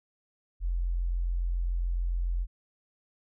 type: tone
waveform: sine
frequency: 43.55 Hz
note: F1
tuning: 4 cents flat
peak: -26 dBFS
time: 0.6-2.47 s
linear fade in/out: 50 ms
effects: none